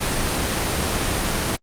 pink noise, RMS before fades -22 dBFS, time 0-1.57 s, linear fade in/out 20 ms, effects low-pass 12000 Hz 12 dB/octave + Opus 32 kbps

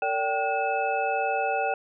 sine tone cluster, 453.3 / 575 / 776 / 1442 / 2609 Hz, A#4 / D5 / G5 / F#6 / E7, -48 / -37 / -18 / -45 / -18 cents, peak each -32 / -30 / -26 / -33 / -33 dBFS, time 0.02-1.74 s, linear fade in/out 2 ms, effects none

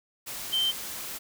sine tone in noise, 3118 Hz, G7, 10 cents flat, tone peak -23 dBFS, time 0.52-0.72 s, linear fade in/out 20 ms, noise white, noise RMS -37 dBFS, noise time 0.26-1.19 s, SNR +11 dB, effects none

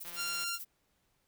violet noise with tremolo, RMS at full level -42 dBFS, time 0-0.65 s, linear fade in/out 10 ms, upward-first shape sine, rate 15 Hz, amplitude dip 65%
click train, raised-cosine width 0.2 ms, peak -32 dBFS, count 68, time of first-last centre 0.05-0.44 s, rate 172 Hz
10% pulse tone, 1387 Hz, F6, 12 cents flat, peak -26 dBFS, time 0.15-0.59 s, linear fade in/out 50 ms
effects pink hiss -75 dBFS RMS until 1.27 s

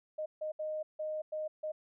sine tone bursts at uneven times, 618 Hz, D#5, 12 cents flat, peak -34 dBFS, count 6, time 0.18-0.26 / 0.41-0.52 / 0.59-0.83 / 0.99-1.22 / 1.32-1.48 / 1.63-1.72 s, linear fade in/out 10 ms, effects none

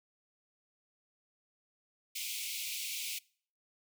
pink high-pass noise, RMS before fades -39 dBFS, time 2.15-3.19 s, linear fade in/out 10 ms, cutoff 2200 Hz, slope 96 dB/octave, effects noise-tail reverb RT60 0.5 s tail -24 dB re dry

